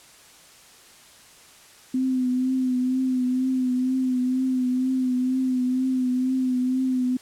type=tone with vibrato; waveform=sine; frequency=255.8 Hz; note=C4; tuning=39 cents flat; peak=-20 dBFS; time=1.94-7.17 s; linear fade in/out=5 ms; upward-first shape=triangle; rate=2.1 Hz; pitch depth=41 cents each way; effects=white hiss -50 dBFS RMS until 7.21 s + low-pass 10000 Hz 12 dB/octave